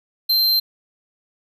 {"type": "tone", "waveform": "square", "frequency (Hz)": 4135, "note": "C8", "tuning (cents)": -21, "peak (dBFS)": -15, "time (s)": [0.29, 0.6], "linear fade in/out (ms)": 10, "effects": []}